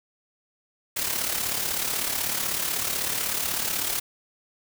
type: noise with amplitude modulation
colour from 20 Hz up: white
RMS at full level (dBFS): -25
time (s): 0.96-4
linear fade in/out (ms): 10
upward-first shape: sine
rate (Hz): 36.1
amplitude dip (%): 55
effects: none